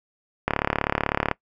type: click train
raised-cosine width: 0.5 ms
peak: -5 dBFS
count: 31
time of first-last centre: 0.48-1.313 s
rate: 36 Hz
effects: noise-tail reverb RT60 0.1 s tail -22 dB re dry